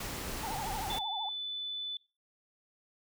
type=noise; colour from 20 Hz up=pink; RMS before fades=-39 dBFS; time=0-0.99 s; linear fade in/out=5 ms
type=tone with vibrato; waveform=sine; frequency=831 Hz; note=G#5; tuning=1 cent sharp; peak=-36 dBFS; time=0.43-1.29 s; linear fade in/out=2 ms; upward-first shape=triangle; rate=13 Hz; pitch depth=200 cents each way
type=tone; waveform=sine; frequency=3496 Hz; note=A7; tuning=12 cents flat; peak=-35 dBFS; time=0.9-1.97 s; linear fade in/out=2 ms
effects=noise-tail reverb RT60 0.3 s tail -20 dB re dry